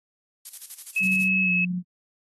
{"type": "noise with tremolo", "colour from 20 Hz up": "violet", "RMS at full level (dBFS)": -34, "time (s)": [0.45, 1.28], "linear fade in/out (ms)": 5, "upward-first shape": "square", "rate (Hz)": 12, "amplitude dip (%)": 75}
{"type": "tone", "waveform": "sine", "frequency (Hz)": 2582, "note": "E7", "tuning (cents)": -37, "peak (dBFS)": -20, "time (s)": [0.96, 1.65], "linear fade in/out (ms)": 5}
{"type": "tone with pitch glide", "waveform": "sine", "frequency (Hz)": [189, 179.43], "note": ["F#3", "F3"], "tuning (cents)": [37, 47], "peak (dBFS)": -25, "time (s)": [1, 1.83], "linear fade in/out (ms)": 50, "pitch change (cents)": -90, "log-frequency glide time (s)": [1.42, 1.52]}
{"effects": ["AAC 32 kbps"]}